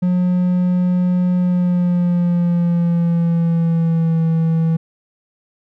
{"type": "tone with pitch glide", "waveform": "triangle", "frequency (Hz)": [180, 163.16], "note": ["F#3", "E3"], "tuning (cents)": [-47, -17], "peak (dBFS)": -11, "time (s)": [0.02, 4.77], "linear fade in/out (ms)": 10, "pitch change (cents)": -170, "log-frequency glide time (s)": [1.37, 4.22], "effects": []}